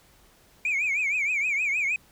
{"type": "tone with vibrato", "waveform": "sine", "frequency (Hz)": 2343, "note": "D7", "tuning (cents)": -5, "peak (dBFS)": -21, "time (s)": [0.65, 1.96], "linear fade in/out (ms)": 2, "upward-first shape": "triangle", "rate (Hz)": 6.4, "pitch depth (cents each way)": 170, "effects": ["tanh soft clip ceiling -21 dBFS", "pink hiss -58 dBFS RMS until 2.11 s"]}